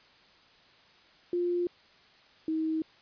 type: tone pair in turn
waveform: sine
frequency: 351.3 / 317.7 Hz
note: F4 / D#4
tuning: +10 / +36 cents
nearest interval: major second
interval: 174 cents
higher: first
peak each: -26 / -27 dBFS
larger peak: first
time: 1.33-1.67 / 2.48-2.82 s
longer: neither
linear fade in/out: 2 ms
effects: white hiss -59 dBFS RMS until 3.01 s + resampled to 11025 Hz